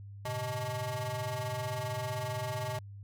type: ring-modulated tone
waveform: 25% pulse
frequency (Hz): 253.5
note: B3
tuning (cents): +45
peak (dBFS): -27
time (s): 0.25-2.79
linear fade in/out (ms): 5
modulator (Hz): 369
effects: added 100 Hz sine -44 dBFS peak until 3.03 s